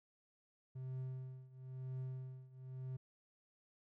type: tone with tremolo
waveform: triangle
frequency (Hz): 129.8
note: C3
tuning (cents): -13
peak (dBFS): -38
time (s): 0.75-2.97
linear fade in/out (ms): 10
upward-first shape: triangle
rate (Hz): 1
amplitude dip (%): 90
effects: none